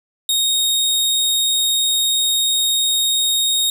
sawtooth tone, 3729 Hz, A#7, in tune, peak -12 dBFS, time 0.29-3.7 s, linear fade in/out 2 ms, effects none

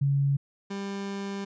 sine / 30% pulse tone pair in turn, 139.7 / 198.25 Hz, C#3 / G3, +14 / +20 cents, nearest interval tritone, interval 606 cents, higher second, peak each -21 / -29 dBFS, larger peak first, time 0.01-0.37 / 0.7-1.45 s, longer second, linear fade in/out 10 ms, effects resampled to 16000 Hz

